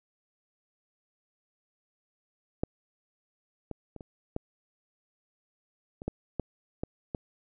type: clicks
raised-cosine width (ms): 2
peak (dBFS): -14 / -23 / -29 / -30 / -18 / -27 / -17 / -16 / -18 / -19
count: 10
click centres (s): 2.635 / 3.713 / 3.963 / 4.008 / 4.364 / 6.019 / 6.08 / 6.397 / 6.835 / 7.148
effects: none